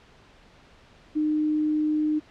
sine tone, 305.3 Hz, D#4, 33 cents flat, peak -21 dBFS, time 1.15-2.2 s, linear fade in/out 20 ms, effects pink hiss -54 dBFS RMS until 2.3 s + low-pass 4000 Hz 12 dB/octave

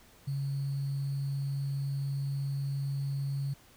sine tone with sample-and-hold, 138.59 Hz, C#3, in tune, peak -30 dBFS, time 0.27-3.54 s, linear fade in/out 10 ms, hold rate 4410 Hz, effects pink hiss -59 dBFS RMS until 3.76 s

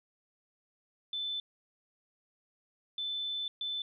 sine tone bursts at uneven times, 3520 Hz, A7, in tune, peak -33 dBFS, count 3, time 1.13-1.4 / 2.98-3.48 / 3.61-3.82 s, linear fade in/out 2 ms, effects none

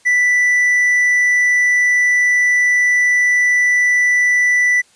triangle tone, 1975.5 Hz, B6, in tune, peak -9 dBFS, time 0.05-4.82 s, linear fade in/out 20 ms, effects white hiss -52 dBFS RMS until 4.95 s + resampled to 22050 Hz

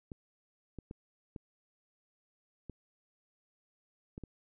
clicks, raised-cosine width 3 ms, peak -30 dBFS, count 7, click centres 0.118 / 0.787 / 0.911 / 1.362 / 2.697 / 4.179 / 4.237 s, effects none

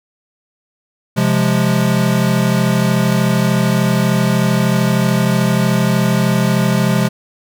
square chord, F minor, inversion second, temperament equal with one note detuned, 131.34 / 174.61 / 207.7 Hz, C3 / F3 / Ab3, +7 / 0 / 0 cents, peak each -17 dBFS, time 1.16-7.09 s, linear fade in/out 20 ms, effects none

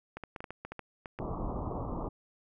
clicks, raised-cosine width 0.5 ms, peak -25 dBFS, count 11, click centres 0.17 / 0.237 / 0.362 / 0.405 / 0.442 / 0.506 / 0.65 / 0.72 / 0.793 / 1.058 / 1.189 s
pink low-pass noise, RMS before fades -36 dBFS, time 1.19-2.09 s, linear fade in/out 10 ms, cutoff 1200 Hz, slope 96 dB/octave
effects none

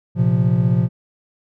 triangle chord, Bb suspended second, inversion none, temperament equal with one note detuned, 115.2 / 130.81 / 174.61 Hz, Bb2 / C3 / F3, -20 / 0 / 0 cents, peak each -16 dBFS, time 0.15-0.89 s, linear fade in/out 50 ms, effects none

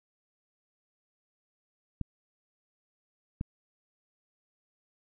clicks, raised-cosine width 5 ms, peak -20 dBFS, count 2, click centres 2.013 / 3.411 s, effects none

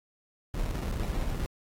brown noise with sample-and-hold, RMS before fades -31 dBFS, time 0.54-1.46 s, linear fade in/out 0 ms, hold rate 1575 Hz, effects AAC 48 kbps

